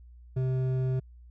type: tone with hard clipping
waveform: sine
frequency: 129.6 Hz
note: C3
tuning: 16 cents flat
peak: -27 dBFS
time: 0.36-1 s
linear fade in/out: 10 ms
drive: 8 dB
effects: added 60 Hz sine -48 dBFS peak until 1.3 s